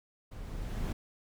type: noise with level ramp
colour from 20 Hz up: brown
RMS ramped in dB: -44 to -32 dBFS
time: 0.31-0.93 s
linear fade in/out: 10 ms
effects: none